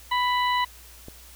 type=harmonic tone; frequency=990 Hz; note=B5; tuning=4 cents sharp; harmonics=1 / 2 / 3 / 4; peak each=-22 / -28 / -32 / -34 dBFS; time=0.11-0.65 s; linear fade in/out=10 ms
type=click; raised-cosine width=2 ms; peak=-26 dBFS; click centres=1.084 s
effects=added 60 Hz sine -49 dBFS peak until 1.35 s + white hiss -49 dBFS RMS until 1.35 s